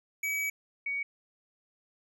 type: tone pair in turn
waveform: square / sine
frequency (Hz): 2279 / 2249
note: C#7 / C#7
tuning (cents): +47 / +24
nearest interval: unison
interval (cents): 23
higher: first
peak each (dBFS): -30 / -30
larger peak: neither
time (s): 0.23-0.5 / 0.86-1.03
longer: first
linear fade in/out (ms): 5
effects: none

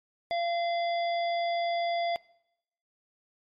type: harmonic tone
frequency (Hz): 686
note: F5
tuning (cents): -31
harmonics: 1 / 3 / 5 / 7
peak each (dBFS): -27 / -37 / -41 / -44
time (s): 0.31-2.16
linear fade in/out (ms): 0
effects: noise-tail reverb RT60 0.8 s tail -22 dB re dry + MP3 64 kbps

